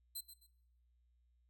5% pulse tone with echo, 4086 Hz, C8, 42 cents flat, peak -35 dBFS, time 0.15-0.21 s, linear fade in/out 10 ms, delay 130 ms, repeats 2, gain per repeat -11 dB, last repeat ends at 0.47 s, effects noise-tail reverb RT60 0.8 s tail -20 dB re dry + added 60 Hz sine -70 dBFS peak until 1.49 s

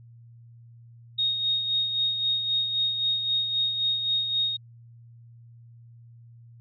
sine tone with tremolo, 3729 Hz, A#7, in tune, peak -21 dBFS, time 1.18-4.57 s, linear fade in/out 10 ms, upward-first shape sine, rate 3.8 Hz, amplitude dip 50%, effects added 117 Hz sine -47 dBFS peak until 6.6 s

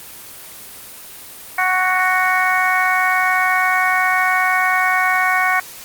harmonic tone, 370 Hz, F#4, in tune, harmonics 2 / 3 / 4 / 5 / 6, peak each -20 / -20 / -20 / -20 / -20 dBFS, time 1.58-5.6 s, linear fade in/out 5 ms, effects white hiss -36 dBFS RMS until 5.84 s + Opus 24 kbps

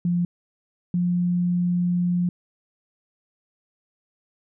sine tone pair in turn, 174.61 / 176.64 Hz, F3 / F3, 0 / +20 cents, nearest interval unison, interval 20 cents, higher second, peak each -19 dBFS, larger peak neither, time 0.05-0.25 / 0.94-2.29 s, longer second, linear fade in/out 2 ms, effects none

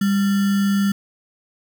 sine tone with sample-and-hold, 199.2 Hz, G3, 28 cents sharp, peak -15 dBFS, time 0.01-0.92 s, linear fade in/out 5 ms, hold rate 1575 Hz, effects none

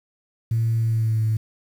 sine tone with pitch glide, 113.9 to 109.96 Hz, A#2 to A2, -40 to -1 cents, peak -17 dBFS, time 0.51-1.37 s, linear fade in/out 5 ms, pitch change -61 cents, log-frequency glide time 0.78-1.24 s, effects tanh soft clip ceiling -14 dBFS + 8-bit

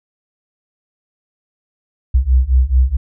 sine beating tone pair, 61.74 / 66.34 Hz, B1 / C2, 0 / +25 cents, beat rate 4.6 Hz, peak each -13 / -12 dBFS, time 2.14-2.97 s, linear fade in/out 10 ms, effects none

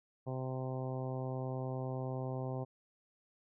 harmonic tone, 129.9 Hz, C3, 12 cents flat, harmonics 1 / 2 / 3 / 4 / 5 / 6 / 7 / 8, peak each -38 / -45 / -45 / -45 / -47 / -49 / -52 / -55 dBFS, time 0.26-2.65 s, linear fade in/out 20 ms, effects none

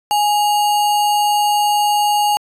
sine tone with sample-and-hold, 830.6 Hz, G#5, in tune, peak -12 dBFS, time 0.11-2.37 s, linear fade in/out 0 ms, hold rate 3675 Hz, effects resampled to 32000 Hz

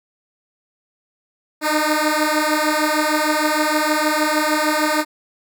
10% pulse beating tone pair, 302.2 / 308.7 Hz, D4 / D#4, +50 / -14 cents, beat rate 6.5 Hz, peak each -11 dBFS, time 1.61-5.05 s, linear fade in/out 50 ms, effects none

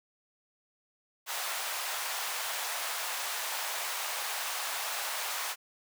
pink high-pass noise, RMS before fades -35 dBFS, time 1.26-5.56 s, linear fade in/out 50 ms, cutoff 710 Hz, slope 24 dB/octave, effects none

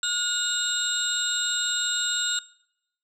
sine tone cluster, 1435 / 2874 / 3698 / 4047 / 7590 Hz, F6 / F7 / A#7 / B7 / A#8, +47 / +49 / -15 / +42 / +30 cents, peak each -28 / -34 / -28 / -33 / -28 dBFS, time 0.03-2.39 s, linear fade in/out 2 ms, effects noise-tail reverb RT60 0.8 s tail -23 dB re dry + tanh soft clip ceiling -15 dBFS

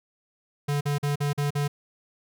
square tone bursts, 144.4 Hz, D3, 29 cents flat, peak -24 dBFS, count 6, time 0.68-1.68 s, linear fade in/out 10 ms, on 130 ms, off 44 ms, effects none

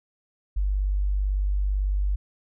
sine tone, 49 Hz, G1, in tune, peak -21 dBFS, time 0.56-2.16 s, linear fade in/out 10 ms, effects none

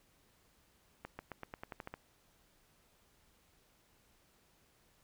accelerating click train, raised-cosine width 0.5 ms, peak -28 dBFS, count 10, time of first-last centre 1.05-1.94 s, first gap 140 ms, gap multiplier 0.91, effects pink hiss -70 dBFS RMS until 5.03 s

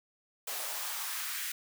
white noise with high-pass filter sweep, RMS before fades -37 dBFS, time 0.47-1.52 s, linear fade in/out 5 ms, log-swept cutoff 540 to 1900 Hz, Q 1.8, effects none

